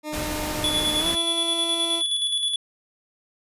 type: tone with pitch glide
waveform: 20% pulse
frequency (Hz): 304 to 335.4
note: D#4 to E4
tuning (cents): -40 to +30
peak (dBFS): -24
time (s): 0.03-2.03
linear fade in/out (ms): 50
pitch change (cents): +170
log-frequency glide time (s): 0.99-1.07
type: noise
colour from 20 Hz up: pink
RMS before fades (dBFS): -30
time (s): 0.12-1.16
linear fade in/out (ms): 20
type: tone with tremolo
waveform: square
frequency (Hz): 3425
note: A7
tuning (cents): -47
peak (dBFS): -21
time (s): 0.64-2.56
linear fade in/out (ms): 2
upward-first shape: square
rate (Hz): 9.5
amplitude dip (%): 40
effects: resampled to 32000 Hz